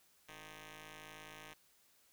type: ring-modulated tone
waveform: 5% pulse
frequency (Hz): 158.6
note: D#3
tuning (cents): +33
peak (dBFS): -37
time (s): 0.28-1.54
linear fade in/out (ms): 10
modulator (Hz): 1400
effects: white hiss -70 dBFS RMS until 2.12 s